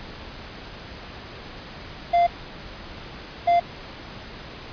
triangle tone bursts at uneven times, 693 Hz, F5, 14 cents flat, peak -13 dBFS, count 2, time 2.13-2.27 / 3.47-3.6 s, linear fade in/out 10 ms, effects pink hiss -39 dBFS RMS until 4.72 s + resampled to 11025 Hz

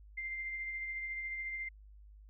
sine tone with tremolo, 2093 Hz, C7, in tune, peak -36 dBFS, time 0.17-1.69 s, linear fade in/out 10 ms, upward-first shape sine, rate 14 Hz, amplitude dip 30%, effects added 51 Hz sine -53 dBFS peak until 2.29 s

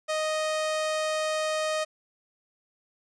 sawtooth tone, 622.3 Hz, D#5, in tune, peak -22 dBFS, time 0.08-1.85 s, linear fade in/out 20 ms, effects resampled to 22050 Hz + 10-bit

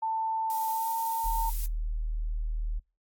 sine tone with pitch glide, 890 to 907.1 Hz, A5 to A#5, +20 to -47 cents, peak -27 dBFS, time 0.02-1.5 s, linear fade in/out 10 ms, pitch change +33 cents, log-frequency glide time 0.69-0.92 s
violet noise, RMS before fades -38 dBFS, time 0.5-1.66 s, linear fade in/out 0 ms
sine tone, 38.89 Hz, D#1, in tune, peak -28 dBFS, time 1.24-2.8 s, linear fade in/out 20 ms
effects noise-tail reverb RT60 0.3 s tail -26 dB re dry + AAC 64 kbps

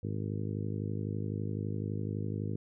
harmonic tone, 51.91 Hz, G#1, in tune, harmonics 2 / 3 / 4 / 5 / 6 / 7 / 8 / 9, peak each -35 / -39 / -41 / -43 / -45 / -46 / -47 / -48 dBFS, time 0.03-2.56 s, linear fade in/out 5 ms, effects none

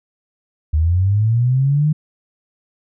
sine linear sweep, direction up, 74.1 to 155.56 Hz, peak -12 dBFS, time 0.73-1.93 s, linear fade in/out 10 ms, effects none

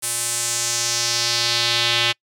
square tone with band-pass filter sweep, 118.3 Hz, A#2, 26 cents sharp, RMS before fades -21 dBFS, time 0.02-2.13 s, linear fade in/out 20 ms, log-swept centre 9600 to 3200 Hz, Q 2.4, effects noise-tail reverb RT60 0.1 s tail -26 dB re dry

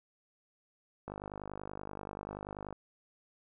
click train, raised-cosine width 1 ms, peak -27 dBFS, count 84, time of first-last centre 1.08-2.727 s, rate 50.4 Hz, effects none

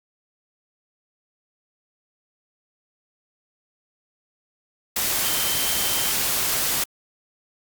sine tone in noise, 3117 Hz, G7, 11 cents flat, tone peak -31 dBFS, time 5.24-6.12 s, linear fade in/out 5 ms, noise white, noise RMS -23 dBFS, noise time 4.96-6.84 s, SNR -11 dB, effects Opus 48 kbps

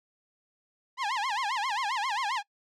sawtooth tone with vibrato, 932.3 Hz, A#5, in tune, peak -24 dBFS, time 0.97-2.43 s, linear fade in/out 50 ms, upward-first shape sine, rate 7.5 Hz, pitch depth 260 cents each way, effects noise-tail reverb RT60 0.1 s tail -24 dB re dry + low-pass 5000 Hz 12 dB/octave

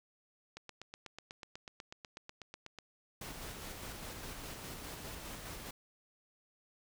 click train, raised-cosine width 0.2 ms, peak -29 dBFS, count 19, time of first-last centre 0.57-2.787 s, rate 8.12 Hz
pink noise with tremolo, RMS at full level -45 dBFS, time 3.21-5.71 s, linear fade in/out 5 ms, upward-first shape square, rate 4.9 Hz, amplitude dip 25%
effects none

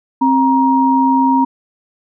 sine tone pair together, 264.6 / 943 Hz, C4 / A#5, +20 / +20 cents, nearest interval octave + minor seventh, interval 2200 cents, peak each -12 dBFS, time 0.21-1.45 s, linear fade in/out 10 ms, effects none

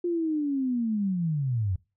sine linear sweep, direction down, 354.1 to 87.31 Hz, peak -24 dBFS, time 0.04-1.76 s, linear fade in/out 5 ms, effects noise-tail reverb RT60 0.3 s tail -22 dB re dry

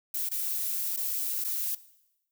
violet noise with dropouts, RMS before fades -31 dBFS, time 0.14-1.75 s, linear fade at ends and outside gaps 5 ms, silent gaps 0.29-0.314 / 0.964-0.971 / 1.441-1.446 s, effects noise-tail reverb RT60 0.9 s tail -18 dB re dry

